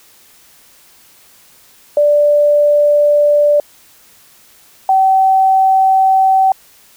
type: tone pair in turn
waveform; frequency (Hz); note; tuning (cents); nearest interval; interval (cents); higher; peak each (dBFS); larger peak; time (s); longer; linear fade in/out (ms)
sine; 587.3 / 765.8; D5 / G5; 0 / -41; perfect fourth; 459; second; -7; neither; 1.97-3.6 / 4.89-6.52; neither; 2
effects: white hiss -46 dBFS RMS until 6.96 s